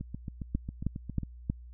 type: two click trains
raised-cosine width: 5 ms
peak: -16 / -24 dBFS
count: 4 / 10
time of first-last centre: 0.55-1.499 / 0.01-1.233 s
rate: 3.16 / 7.36 Hz
effects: added 60 Hz sine -45 dBFS peak until 1.73 s